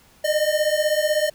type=beating tone pair; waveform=square; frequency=601 / 617 Hz; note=D5 / D#5; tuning=+40 / -15 cents; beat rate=16 Hz; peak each=-22 dBFS; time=0.24-1.3 s; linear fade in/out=10 ms; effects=pink hiss -54 dBFS RMS until 1.34 s